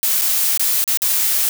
blue noise with dropouts, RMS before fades -17 dBFS, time 0.03-1.49 s, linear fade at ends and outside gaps 1 ms, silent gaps 0.214-0.218 / 0.575-0.595 / 0.841-0.877 / 0.973-1.019 s, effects none

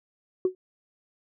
sine tone with exponential decay, 370.5 Hz, F#4, 2 cents sharp, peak -15 dBFS, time 0.45-0.55 s, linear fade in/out 2 ms, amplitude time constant 21 ms, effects tanh soft clip ceiling -14 dBFS

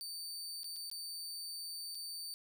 sawtooth tone with dropouts, 4582 Hz, D8, 44 cents flat, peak -39 dBFS, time 0.01-2.34 s, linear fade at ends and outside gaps 0 ms, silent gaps 0.633-0.643 / 0.761-0.765 / 0.9-0.914 / 1.947-1.952 s, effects none

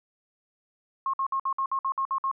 sine tone bursts, 1078 Hz, C#6, 49 cents flat, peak -24 dBFS, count 10, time 1.06-2.314 s, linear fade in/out 2 ms, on 75 ms, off 56 ms, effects none

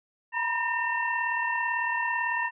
sine tone cluster, 937 / 975 / 1820 / 2712 Hz, A#5 / B5 / A#6 / E7, +9 / -23 / -42 / +49 cents, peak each -33 / -31 / -28 / -36 dBFS, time 0.32-2.51 s, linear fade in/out 50 ms, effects none

